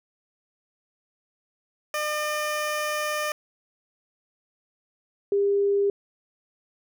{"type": "tone pair in turn", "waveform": ["15% pulse", "sine"], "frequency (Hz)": [603, 401.4], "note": ["D5", "G4"], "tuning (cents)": [46, 41], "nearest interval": "perfect fifth", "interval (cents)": 705, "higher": "first", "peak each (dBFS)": -19, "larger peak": "neither", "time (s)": [[1.94, 3.32], [5.32, 5.9]], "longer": "first", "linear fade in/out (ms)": 2, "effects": []}